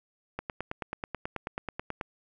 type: click train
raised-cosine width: 0.5 ms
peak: -18 dBFS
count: 16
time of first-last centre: 0.39-2.012 s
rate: 9.25 Hz
effects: none